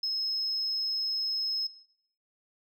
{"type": "tone", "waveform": "sine", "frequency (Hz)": 5170, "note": "E8", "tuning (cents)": -34, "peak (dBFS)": -26, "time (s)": [0.03, 1.67], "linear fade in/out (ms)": 5, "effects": ["noise-tail reverb RT60 0.7 s tail -20 dB re dry", "tanh soft clip ceiling -24 dBFS"]}